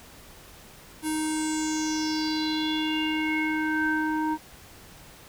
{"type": "tone with low-pass filter sweep", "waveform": "square", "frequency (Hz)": 311.1, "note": "D#4", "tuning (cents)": 0, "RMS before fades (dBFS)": -27, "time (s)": [1.02, 4.38], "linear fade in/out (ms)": 50, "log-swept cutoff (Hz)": [11000, 1100], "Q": 6.1, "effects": ["pink hiss -49 dBFS RMS until 5.28 s"]}